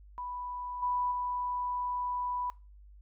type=tone with level steps; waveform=sine; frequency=987.8 Hz; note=B5; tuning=in tune; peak=-36 / -28 / -31 dBFS; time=0.18-2.5 s; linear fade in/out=0 ms; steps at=0.82 / 1.11 s; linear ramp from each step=10 ms; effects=noise-tail reverb RT60 0.3 s tail -21 dB re dry + added 50 Hz sine -51 dBFS peak until 3.01 s